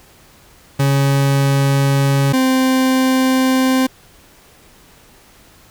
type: tone pair in turn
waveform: 40% pulse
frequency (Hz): 138.5 / 260.4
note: C#3 / C4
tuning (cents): -1 / -8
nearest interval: major seventh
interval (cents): 1093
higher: second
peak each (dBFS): -11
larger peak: neither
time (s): 0.79-2.33 / 2.33-3.87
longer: neither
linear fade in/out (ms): 10
effects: pink hiss -47 dBFS RMS until 5.7 s